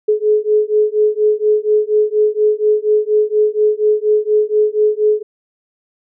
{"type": "beating tone pair", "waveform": "sine", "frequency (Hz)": [423, 427.2], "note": ["G#4", "G#4"], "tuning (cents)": [32, 49], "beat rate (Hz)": 4.2, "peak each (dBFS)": -14, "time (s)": [0.08, 5.23], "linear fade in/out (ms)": 10, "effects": []}